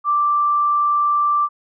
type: tone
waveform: sine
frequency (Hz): 1174.7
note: D6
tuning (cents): 0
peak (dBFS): -14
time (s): 0.04-1.49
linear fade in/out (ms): 50
effects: none